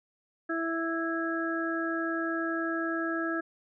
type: harmonic tone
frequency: 329.6 Hz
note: E4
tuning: in tune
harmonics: 1 / 2 / 4 / 5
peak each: -31 / -37 / -36 / -34 dBFS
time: 0.49-3.41 s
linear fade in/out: 10 ms
effects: none